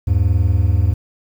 triangle tone pair together, 79.99 / 100.7 Hz, D#2 / G2, +48 / +47 cents, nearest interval major third, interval 399 cents, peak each -13 dBFS, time 0.07-0.94 s, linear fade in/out 10 ms, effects 8-bit

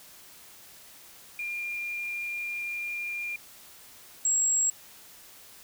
sine tone pair in turn, 2402 / 7626 Hz, D7 / A#8, +38 / +38 cents, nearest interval octave + minor sixth, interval 2000 cents, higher second, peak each -31 / -22 dBFS, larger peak second, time 1.39-3.36 / 4.25-4.7 s, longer first, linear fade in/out 2 ms, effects white hiss -51 dBFS RMS until 5.63 s

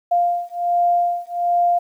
sine beating tone pair, 698.5 / 699.8 Hz, F5 / F5, 0 / +3 cents, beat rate 1.3 Hz, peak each -19 dBFS, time 0.11-1.79 s, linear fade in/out 10 ms, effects 9-bit

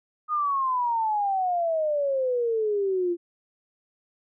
sine exponential sweep, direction down, 1244.5 to 340.4 Hz, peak -22 dBFS, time 0.28-3.17 s, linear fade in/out 50 ms, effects none

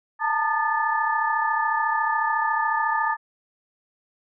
sine tone cluster, 879 / 913 / 1217 / 1744 Hz, A5 / A#5 / D#6 / A6, -2 / -36 / -39 / -16 cents, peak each -26 dBFS, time 0.19-3.17 s, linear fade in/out 50 ms, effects none

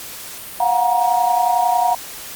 sine tone cluster, 708 / 739 / 945 Hz, F5 / F#5 / A#5, +23 / -2 / +23 cents, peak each -18 dBFS, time 0.6-1.95 s, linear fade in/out 5 ms, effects white hiss -33 dBFS RMS until 2.35 s + Opus 48 kbps

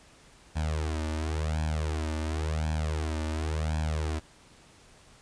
sawtooth tone with flanger, 77.78 Hz, D#2, in tune, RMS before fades -30 dBFS, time 0.55-4.2 s, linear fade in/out 20 ms, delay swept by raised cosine 1.2 to 3.4 ms, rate 0.93 Hz, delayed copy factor +1, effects pink hiss -56 dBFS RMS until 5.21 s + resampled to 22050 Hz

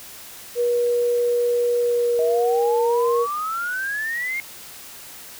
sine tone with pitch glide, 481.3 to 473 Hz, B4 to A#4, -45 to +25 cents, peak -17 dBFS, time 0.55-3.27 s, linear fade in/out 50 ms, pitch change -30 cents, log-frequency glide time 1.8-2.58 s
sine exponential sweep, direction up, 631 to 2158 Hz, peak -23 dBFS, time 2.19-4.4 s, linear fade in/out 0 ms
effects white hiss -40 dBFS RMS until 5.39 s

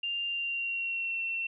sine tone with pitch glide, 2794 to 2707 Hz, F7 to E7, 0 to +45 cents, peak -30 dBFS, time 0.03-1.47 s, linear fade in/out 5 ms, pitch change -55 cents, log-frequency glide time 0.26-1.19 s, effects none

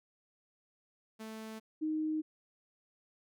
sawtooth / sine tone pair in turn, 220 / 311.1 Hz, A3 / D#4, 0 / 0 cents, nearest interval tritone, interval 600 cents, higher second, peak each -39 / -31 dBFS, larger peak second, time 1.19-1.6 / 1.81-2.22 s, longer neither, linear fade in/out 20 ms, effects none

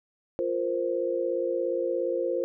sine chord, F suspended fourth, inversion none, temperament equal, 349.2 / 466.2 / 523.3 Hz, F4 / Bb4 / C5, 0 / 0 / 0 cents, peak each -30 / -31 / -28 dBFS, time 0.39-2.44 s, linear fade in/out 0 ms, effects none

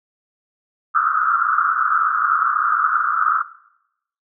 white band-pass noise, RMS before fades -18 dBFS, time 0.94-3.43 s, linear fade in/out 20 ms, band 1200 to 1400 Hz, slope 96 dB/octave, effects noise-tail reverb RT60 0.8 s tail -18 dB re dry

